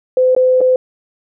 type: tone with dropouts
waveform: sine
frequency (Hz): 511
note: C5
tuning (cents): -41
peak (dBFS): -8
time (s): 0.17-0.76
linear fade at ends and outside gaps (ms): 2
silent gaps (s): 0.35-0.364 / 0.607-0.613
effects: none